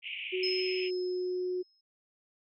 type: band-pass noise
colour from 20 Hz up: white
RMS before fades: -39 dBFS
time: 0.02-0.91 s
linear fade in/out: 50 ms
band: 2200 to 3000 Hz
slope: 96 dB/octave
type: tone with pitch glide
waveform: sine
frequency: 370 to 363.9 Hz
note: F#4 to F#4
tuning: 0 to -29 cents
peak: -30 dBFS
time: 0.32-1.63 s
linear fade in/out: 20 ms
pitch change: -29 cents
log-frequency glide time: 0.75-0.99 s
type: tone with exponential decay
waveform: sine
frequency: 5160 Hz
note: E8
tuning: 38 cents flat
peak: -29 dBFS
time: 0.43-1.81 s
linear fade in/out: 5 ms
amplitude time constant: 300 ms
effects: none